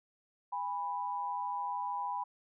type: tone pair together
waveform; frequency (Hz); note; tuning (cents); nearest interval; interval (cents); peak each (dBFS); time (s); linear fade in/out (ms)
sine; 814.8 / 987.8; G#5 / B5; -33 / 0; minor third; 333; -38 / -35; 0.52-2.24; 10
effects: none